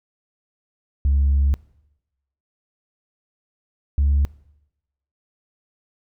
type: tone pair in turn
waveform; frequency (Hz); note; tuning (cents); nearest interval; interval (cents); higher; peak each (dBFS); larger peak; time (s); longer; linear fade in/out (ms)
sine; 69.6 / 70.78; C#2 / C#2; +8 / +37; unison; 29; second; -13; neither; 1.05-1.54 / 3.98-4.25; first; 0
effects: noise-tail reverb RT60 0.9 s tail -22 dB re dry + tanh soft clip ceiling -12 dBFS